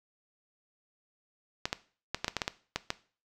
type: clicks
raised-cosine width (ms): 0.2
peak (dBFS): -12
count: 10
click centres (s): 1.655 / 1.729 / 2.146 / 2.245 / 2.281 / 2.367 / 2.418 / 2.479 / 2.76 / 2.904
effects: noise-tail reverb RT60 0.4 s tail -17 dB re dry